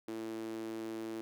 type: tone with high-pass filter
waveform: sawtooth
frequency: 111.7 Hz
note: A2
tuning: 27 cents sharp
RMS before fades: -41 dBFS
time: 0.08-1.21 s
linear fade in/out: 0 ms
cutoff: 310 Hz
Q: 5.5
effects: none